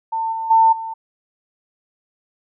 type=tone with level steps; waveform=sine; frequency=898 Hz; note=A5; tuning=35 cents sharp; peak=-19 / -22 / -9 / -25 dBFS; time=0.12-0.94 s; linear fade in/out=10 ms; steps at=0.32 / 0.5 / 0.72 s; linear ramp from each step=10 ms; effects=none